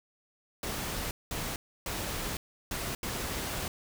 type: noise bursts at uneven times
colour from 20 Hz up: pink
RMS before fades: -35 dBFS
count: 5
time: 0.63-1.11 / 1.31-1.56 / 1.86-2.37 / 2.71-2.95 / 3.03-3.68 s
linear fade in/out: 2 ms
effects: none